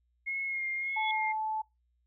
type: tone with vibrato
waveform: sine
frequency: 2148 Hz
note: C7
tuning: 45 cents sharp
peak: -31 dBFS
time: 0.26-1.33 s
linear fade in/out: 20 ms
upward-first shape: sine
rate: 1.7 Hz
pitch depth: 26 cents each way
type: tone with exponential growth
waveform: sine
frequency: 3400 Hz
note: G#7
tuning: 40 cents sharp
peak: -32 dBFS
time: 0.82-1.11 s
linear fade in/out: 2 ms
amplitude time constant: 61 ms
type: tone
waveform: sine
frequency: 870 Hz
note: A5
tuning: 20 cents flat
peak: -30 dBFS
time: 0.96-1.62 s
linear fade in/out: 10 ms
effects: noise-tail reverb RT60 0.2 s tail -23 dB re dry + added 60 Hz sine -70 dBFS peak until 2.06 s